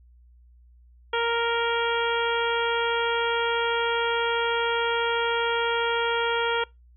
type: harmonic tone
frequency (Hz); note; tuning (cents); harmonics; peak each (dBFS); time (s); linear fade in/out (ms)
466.2; A#4; 0; 1 / 2 / 3 / 4 / 5 / 6 / 7; -26 / -28 / -29 / -35 / -35 / -36 / -33; 1.13-6.64; 5
effects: noise-tail reverb RT60 0.2 s tail -24 dB re dry + added 60 Hz sine -51 dBFS peak until 6.96 s